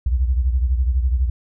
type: beating tone pair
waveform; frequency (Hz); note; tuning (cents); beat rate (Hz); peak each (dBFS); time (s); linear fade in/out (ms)
sine; 61.74 / 73.74; B1 / D2; 0 / +8; 12; -16 / -23; 0.06-1.3; 5
effects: none